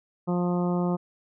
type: harmonic tone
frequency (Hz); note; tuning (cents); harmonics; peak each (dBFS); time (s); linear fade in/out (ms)
176.9; F3; +23; 1 / 2 / 3 / 4 / 5 / 6 / 7; -24 / -30 / -34 / -36 / -38 / -40 / -41; 0.27-0.97; 20
effects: none